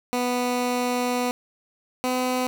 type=tone pair in turn; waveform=15% pulse; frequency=246.9 / 253.3 Hz; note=B3 / B3; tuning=0 / +44 cents; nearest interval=unison; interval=44 cents; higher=second; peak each=-16 dBFS; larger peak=neither; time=0.13-1.31 / 2.04-2.47 s; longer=first; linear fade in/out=0 ms; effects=none